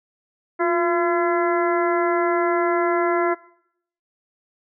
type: harmonic tone with a mistuned harmonic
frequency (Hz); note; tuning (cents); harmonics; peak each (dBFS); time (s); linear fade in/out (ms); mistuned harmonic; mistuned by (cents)
340; F4; -46; 1 / 2 / 3 / 4 / 5 / 6; -20 / -24 / -26 / -26 / -30 / -31; 0.59-3.35; 20; 1; +60
effects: noise-tail reverb RT60 0.7 s tail -21 dB re dry